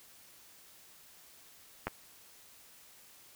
clicks, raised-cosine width 0.5 ms, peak -17 / -28 dBFS, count 2, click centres 1.87 / 1.88 s, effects white hiss -58 dBFS RMS until 3.35 s

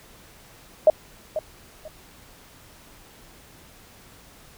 sine tone with echo, 622.3 Hz, D#5, in tune, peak -9 dBFS, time 0.87-0.9 s, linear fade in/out 2 ms, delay 490 ms, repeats 2, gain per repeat -13 dB, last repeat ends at 1.88 s, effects pink hiss -50 dBFS RMS until 4.57 s

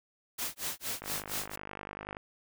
white noise with tremolo, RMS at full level -34 dBFS, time 0.38-1.56 s, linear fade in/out 10 ms, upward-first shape sine, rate 4.3 Hz, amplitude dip 100%
click train, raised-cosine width 0.5 ms, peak -25 dBFS, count 59, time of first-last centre 1.02-2.169 s, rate 50.5 Hz
effects none

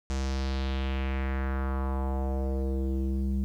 square tone with low-pass filter sweep, 66.6 Hz, C2, 31 cents sharp, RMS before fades -29 dBFS, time 0.1-3.44 s, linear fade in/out 0 ms, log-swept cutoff 6900 to 210 Hz, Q 2.3, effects 10-bit

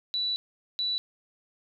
sine tone bursts at uneven times, 3951 Hz, B7, in tune, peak -26 dBFS, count 2, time 0.14-0.36 / 0.79-0.98 s, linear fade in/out 0 ms, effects none

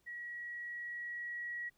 sine tone with level ramp, 1916 Hz, A#6, 47 cents sharp, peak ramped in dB -42 to -38 dBFS, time 0.06-1.7 s, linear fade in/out 20 ms, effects pink hiss -75 dBFS RMS until 1.77 s

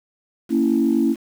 sine chord, A# diminished, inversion none, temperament equal with one note detuned, 229.2 / 277.2 / 329.6 Hz, A#3 / C#4 / E4, -29 / 0 / 0 cents, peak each -19 dBFS, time 0.49-1.16 s, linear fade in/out 50 ms, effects tanh soft clip ceiling -7 dBFS + 7-bit

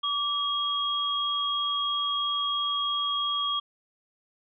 sine tone pair together, 1159 / 3278 Hz, D6 / G#7, -23 / -23 cents, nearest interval octave + tritone, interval 1800 cents, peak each -29 / -27 dBFS, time 0.03-3.6 s, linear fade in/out 10 ms, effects none

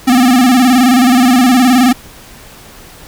square tone with vibrato, 251.6 Hz, B3, 32 cents sharp, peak -6 dBFS, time 0.07-1.93 s, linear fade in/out 10 ms, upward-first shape square, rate 19 Hz, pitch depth 75 cents each way, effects pink hiss -36 dBFS RMS until 3.07 s

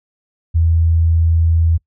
sine tone, 82.41 Hz, E2, in tune, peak -10 dBFS, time 0.54-1.78 s, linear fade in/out 20 ms, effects noise-tail reverb RT60 0.1 s tail -23 dB re dry

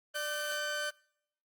sawtooth tone pair together, 592.7 / 1531 Hz, D5 / G6, +16 / -41 cents, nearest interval octave + major third, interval 1643 cents, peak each -34 / -31 dBFS, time 0.14-0.91 s, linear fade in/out 20 ms, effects noise-tail reverb RT60 0.7 s tail -25 dB re dry + Opus 24 kbps

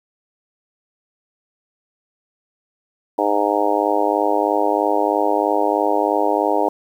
harmonic tone, 103.1 Hz, G#2, 12 cents flat, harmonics 3 / 4 / 5 / 6 / 7 / 8 / 9, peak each -23 / -23 / -23 / -23 / -23 / -23 / -23 dBFS, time 3.18-6.69 s, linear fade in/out 5 ms, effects 8-bit

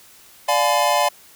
square chord, D diminished seventh, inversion none, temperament just, 587.3 / 704.8 / 845.8 / 1014.9 Hz, D5 / F5 / Ab5 / Cb6, 0 / +16 / +31 / +47 cents, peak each -22 dBFS, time 0.48-1.09 s, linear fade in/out 10 ms, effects white hiss -48 dBFS RMS until 1.35 s

